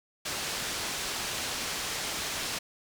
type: low-pass noise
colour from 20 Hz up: white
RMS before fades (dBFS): -34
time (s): 0.25-2.59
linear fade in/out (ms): 10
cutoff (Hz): 6400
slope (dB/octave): 12
effects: none